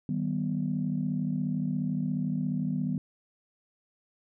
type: chord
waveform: sine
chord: Eb augmented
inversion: none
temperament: equal with one note detuned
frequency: 155.56 / 192.63 / 246.9 Hz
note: Eb3 / G3 / B3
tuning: 0 / -30 / 0 cents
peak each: -31 dBFS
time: 0.09-2.98 s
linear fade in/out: 2 ms
effects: tanh soft clip ceiling -18 dBFS